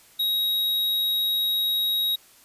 square tone, 3803 Hz, A#7, 34 cents sharp, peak -22 dBFS, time 0.19-2.16 s, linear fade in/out 10 ms, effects white hiss -54 dBFS RMS until 2.44 s + resampled to 32000 Hz

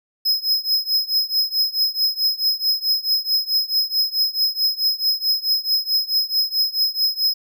square tone with tremolo, 5110 Hz, D#8, 45 cents sharp, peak -14 dBFS, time 0.25-7.34 s, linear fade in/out 10 ms, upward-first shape triangle, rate 4.6 Hz, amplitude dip 95%, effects none

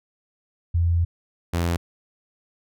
sine / sawtooth tone pair in turn, 85.1 / 85.46 Hz, F2 / F2, -44 / -37 cents, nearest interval unison, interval 7 cents, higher second, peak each -17 dBFS, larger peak neither, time 0.74-1.05 / 1.53-1.77 s, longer first, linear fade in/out 10 ms, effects none

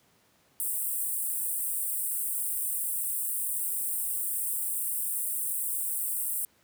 pink high-pass noise, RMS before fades -31 dBFS, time 0.6-6.45 s, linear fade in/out 0 ms, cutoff 8200 Hz, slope 96 dB/octave, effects pink hiss -65 dBFS RMS until 6.63 s + high-pass 100 Hz 12 dB/octave

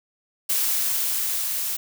blue noise with level ramp, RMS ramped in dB -22 to -27 dBFS, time 0.49-1.77 s, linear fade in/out 10 ms, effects none

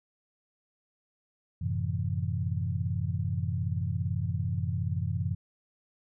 sine chord, F# half-diminished seventh, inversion none, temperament equal, 92.5 / 110 / 130.81 / 164.81 Hz, F#2 / A2 / C3 / E3, 0 / 0 / 0 / 0 cents, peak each -31 / -34 / -34 / -35 dBFS, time 1.61-5.35 s, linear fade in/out 10 ms, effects none

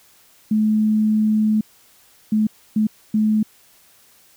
sine tone bursts at uneven times, 215.2 Hz, A3, 38 cents flat, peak -14 dBFS, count 4, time 0.51-1.61 / 2.32-2.47 / 2.76-2.87 / 3.14-3.43 s, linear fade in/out 5 ms, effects white hiss -53 dBFS RMS until 4.36 s

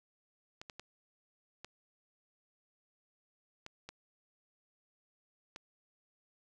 clicks, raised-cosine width 0.2 ms, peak -28 dBFS, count 7, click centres 0.615 / 0.698 / 0.796 / 1.646 / 3.664 / 3.89 / 5.561 s, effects none

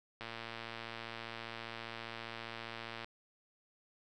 click train, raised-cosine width 0.3 ms, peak -27 dBFS, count 327, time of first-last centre 0.21-3.045 s, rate 115 Hz, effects none

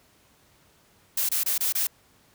blue noise bursts, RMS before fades -25 dBFS, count 5, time 1.17-1.87 s, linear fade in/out 5 ms, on 120 ms, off 25 ms, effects pink hiss -60 dBFS RMS until 2.34 s + high-pass 60 Hz 12 dB/octave

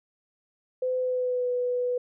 sine tone with pitch glide, 509 to 493.9 Hz, C5 to B4, -48 to 0 cents, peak -24 dBFS, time 0.82-1.98 s, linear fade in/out 5 ms, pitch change -52 cents, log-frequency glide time 0.98-1.5 s, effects none

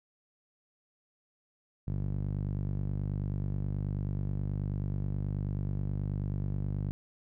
sawtooth tone with band-pass filter, 49.33 Hz, G1, 12 cents sharp, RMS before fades -33 dBFS, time 1.87-6.91 s, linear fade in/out 0 ms, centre 130 Hz, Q 1.8, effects none

